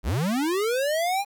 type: linear sweep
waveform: square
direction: up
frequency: 39.68 to 822 Hz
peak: -23 dBFS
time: 0.03-1.25 s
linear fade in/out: 50 ms
effects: 9-bit